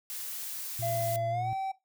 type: noise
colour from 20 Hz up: blue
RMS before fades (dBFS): -38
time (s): 0.1-1.16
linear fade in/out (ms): 0
type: tone with vibrato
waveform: triangle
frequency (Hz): 115.9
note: A#2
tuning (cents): -10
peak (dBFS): -33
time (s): 0.79-1.53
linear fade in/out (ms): 0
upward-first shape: triangle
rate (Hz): 2.2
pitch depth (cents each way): 22
type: tone with pitch glide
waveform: triangle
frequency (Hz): 679 to 771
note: F5 to G5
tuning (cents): -49 to -29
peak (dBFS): -28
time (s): 0.82-1.72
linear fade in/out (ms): 10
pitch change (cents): +220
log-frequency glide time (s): 1.3-1.5
effects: noise-tail reverb RT60 0.2 s tail -17 dB re dry